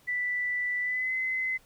sine tone with pitch glide, 1975.5 to 2043 Hz, B6 to C7, 0 to -42 cents, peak -27 dBFS, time 0.07-1.58 s, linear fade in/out 20 ms, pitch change +58 cents, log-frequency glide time 0.81-1.14 s, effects pink hiss -61 dBFS RMS until 1.65 s

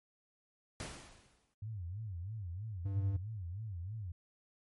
pink noise with exponential decay, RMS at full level -41 dBFS, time 0.8-1.54 s, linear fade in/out 1 ms, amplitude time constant 160 ms
sine tone with vibrato, 97.4 Hz, G2, 11 cents flat, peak -39 dBFS, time 1.62-4.12 s, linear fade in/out 5 ms, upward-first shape sine, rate 3.1 Hz, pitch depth 250 cents each way
triangle tone, 98 Hz, G2, in tune, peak -29 dBFS, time 2.85-3.17 s, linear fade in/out 10 ms
effects MP3 48 kbps

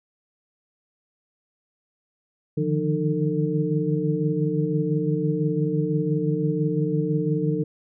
sine tone cluster, 149.1 / 155 / 173.3 / 304.9 / 450.7 Hz, D3 / D#3 / F3 / D#4 / A4, +27 / -6 / -13 / -35 / +42 cents, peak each -27 dBFS, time 2.57-7.64 s, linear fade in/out 10 ms, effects none

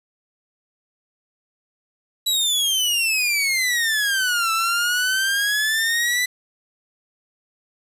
sawtooth exponential two-way sweep, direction down then up, 3951 to 1318.5 to 2001 Hz, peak -15 dBFS, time 2.26-6.26 s, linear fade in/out 10 ms, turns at 4.52 s, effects resampled to 32000 Hz + 7-bit

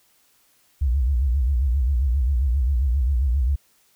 sine tone with vibrato, 64.9 Hz, C2, 13 cents flat, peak -17 dBFS, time 0.81-3.56 s, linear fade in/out 10 ms, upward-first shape sine, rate 7.5 Hz, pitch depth 190 cents each way, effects white hiss -61 dBFS RMS until 3.95 s

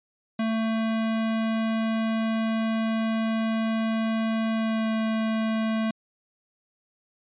square tone with pitch glide, 223.1 to 221.4 Hz, A3 to A3, +24 to +11 cents, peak -24 dBFS, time 0.39-5.91 s, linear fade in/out 5 ms, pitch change -13 cents, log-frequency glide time 4.54-4.9 s, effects resampled to 8000 Hz

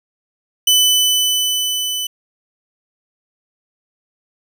sawtooth tone with level ramp, 3000 Hz, F#7, 23 cents sharp, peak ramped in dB -6 to -17 dBFS, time 0.67-2.07 s, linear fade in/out 5 ms, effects none

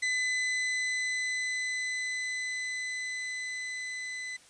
40% pulse tone with level ramp, 2011 Hz, B6, 31 cents sharp, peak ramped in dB -26 to -35 dBFS, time 0.02-4.37 s, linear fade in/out 10 ms, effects white hiss -57 dBFS RMS until 4.49 s + resampled to 22050 Hz

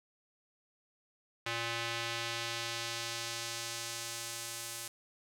square tone with band-pass filter sweep, 116.54 Hz, A#2, in tune, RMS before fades -39 dBFS, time 1.46-4.88 s, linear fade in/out 5 ms, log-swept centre 2600 to 9600 Hz, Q 0.91, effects none

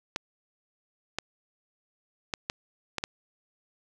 clicks, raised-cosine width 0.2 ms, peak -12 dBFS, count 6, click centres 0.161 / 1.186 / 2.338 / 2.499 / 2.983 / 3.039 s, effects none

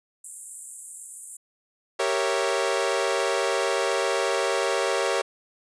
white high-pass noise, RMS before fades -34 dBFS, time 0.24-1.37 s, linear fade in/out 5 ms, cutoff 7400 Hz, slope 96 dB/octave
sawtooth chord, G diminished seventh, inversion none, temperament equal, 392 / 466.2 / 554.4 / 659.3 Hz, G4 / Bb4 / Db5 / Fb5, 0 / 0 / 0 / 0 cents, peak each -24 / -24 / -23 / -27 dBFS, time 1.99-5.22 s, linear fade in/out 10 ms
effects resampled to 22050 Hz

